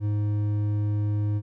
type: tone with hard clipping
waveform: triangle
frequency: 104.2 Hz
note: G#2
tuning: 6 cents sharp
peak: -24 dBFS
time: 0-1.42 s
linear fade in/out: 50 ms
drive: 10 dB
effects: none